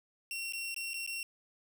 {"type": "tone with dropouts", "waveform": "sawtooth", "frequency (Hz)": 2731, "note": "F7", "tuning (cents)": -39, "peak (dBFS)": -33, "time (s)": [0.31, 1.23], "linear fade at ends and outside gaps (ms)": 1, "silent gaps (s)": [[0.524, 0.534], [0.744, 0.763], [0.934, 0.941], [1.064, 1.075]], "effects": []}